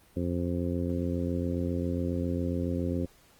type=harmonic tone; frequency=87.31 Hz; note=F2; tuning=in tune; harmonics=1 / 2 / 3 / 4 / 5 / 6; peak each=-32 / -34 / -32 / -37 / -40 / -38 dBFS; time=0.16-3.06 s; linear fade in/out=10 ms; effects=pink hiss -60 dBFS RMS until 3.39 s + Opus 24 kbps